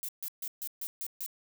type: noise bursts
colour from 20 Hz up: violet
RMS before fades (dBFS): -37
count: 7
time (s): 0.03-1.262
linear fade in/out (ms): 0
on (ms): 56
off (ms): 140
effects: none

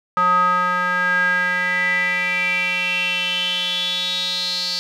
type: tone with band-pass filter sweep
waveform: square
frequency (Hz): 180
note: F#3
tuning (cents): -47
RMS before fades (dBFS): -20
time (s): 0.17-4.79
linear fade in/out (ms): 0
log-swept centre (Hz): 1200 to 4500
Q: 7.8
effects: none

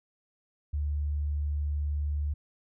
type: tone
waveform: sine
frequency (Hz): 73.42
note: D2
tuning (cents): 0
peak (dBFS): -27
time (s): 0.73-2.34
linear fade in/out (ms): 10
effects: none

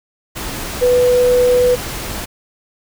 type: tone in noise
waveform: sine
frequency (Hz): 495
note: B4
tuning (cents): +4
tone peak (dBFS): -9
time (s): 0.81-1.76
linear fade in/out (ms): 20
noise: pink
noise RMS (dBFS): -25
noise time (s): 0.35-2.26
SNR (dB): +13
effects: none

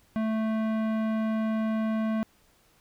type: tone with tanh clipping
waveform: sine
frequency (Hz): 220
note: A3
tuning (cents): 0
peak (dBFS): -27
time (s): 0.16-2.23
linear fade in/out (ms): 0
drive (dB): 17
effects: pink hiss -63 dBFS RMS until 2.8 s

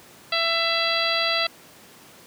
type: harmonic tone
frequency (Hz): 667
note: E5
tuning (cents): +20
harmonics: 1 / 2 / 3 / 4 / 5 / 6 / 7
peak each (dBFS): -28 / -28 / -28 / -28 / -28 / -28 / -28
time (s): 0.32-1.47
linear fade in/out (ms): 5
effects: pink hiss -48 dBFS RMS until 2.26 s + high-pass 150 Hz 12 dB/octave

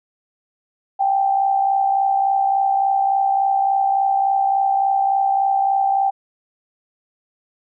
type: tone with amplitude modulation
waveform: sine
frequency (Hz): 784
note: G5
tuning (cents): 0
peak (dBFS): -12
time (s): 0.99-6.11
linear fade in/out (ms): 20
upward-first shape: sine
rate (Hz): 63.5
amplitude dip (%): 55
effects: none

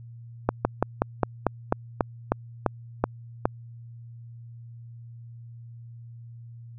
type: slowing click train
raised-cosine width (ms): 1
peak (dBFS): -6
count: 12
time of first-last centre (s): 0.49-3.455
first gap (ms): 160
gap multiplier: 1.1
effects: added 117 Hz sine -41 dBFS peak until 6.78 s

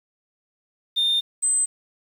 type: tone pair in turn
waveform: sine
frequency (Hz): 3625 / 8164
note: A#7 / C9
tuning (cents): -49 / -44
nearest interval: octave + major second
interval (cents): 1405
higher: second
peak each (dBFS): -16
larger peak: neither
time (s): 0.96-1.21 / 1.42-1.66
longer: first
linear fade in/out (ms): 20
effects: tanh soft clip ceiling -16 dBFS + 8-bit

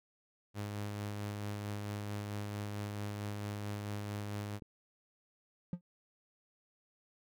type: tone with tremolo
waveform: sawtooth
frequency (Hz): 103.2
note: G#2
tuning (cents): -10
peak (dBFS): -33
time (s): 0.54-4.6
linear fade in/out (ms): 50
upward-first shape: sine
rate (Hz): 4.5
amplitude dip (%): 25
type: click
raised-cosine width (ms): 3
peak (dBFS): -36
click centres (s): 4.622
type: tone with exponential decay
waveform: triangle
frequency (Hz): 175.7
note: F3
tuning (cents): +11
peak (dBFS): -29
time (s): 5.73-5.81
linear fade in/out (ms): 2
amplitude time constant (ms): 16
effects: none

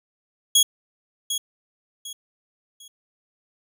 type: tone with echo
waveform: 20% pulse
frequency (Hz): 3322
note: G#7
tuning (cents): 0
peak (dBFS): -8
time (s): 0.55-0.63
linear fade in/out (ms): 5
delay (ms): 750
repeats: 3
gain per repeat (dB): -10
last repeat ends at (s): 2.88
effects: none

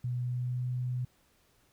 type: tone with pitch glide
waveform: sine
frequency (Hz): 123.47 to 125.12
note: B2 to B2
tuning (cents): 0 to +23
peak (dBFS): -30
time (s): 0.04-1.05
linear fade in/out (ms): 5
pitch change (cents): +23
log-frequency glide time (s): 0.24-0.67
effects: pink hiss -68 dBFS RMS until 1.72 s

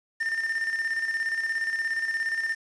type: tone with tremolo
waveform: triangle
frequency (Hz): 1806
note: A6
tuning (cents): +45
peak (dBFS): -22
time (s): 0.2-2.55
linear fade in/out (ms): 10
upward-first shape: square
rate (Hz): 17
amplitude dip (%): 50
effects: resampled to 22050 Hz + 8-bit

